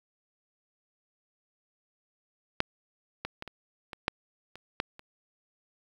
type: clicks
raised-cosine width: 0.3 ms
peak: -8 / -17 / -21 / -25 / -23 / -9 / -28 / -12 / -30 dBFS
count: 9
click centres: 2.604 / 3.25 / 3.424 / 3.477 / 3.932 / 4.081 / 4.556 / 4.801 / 4.994 s
effects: 8-bit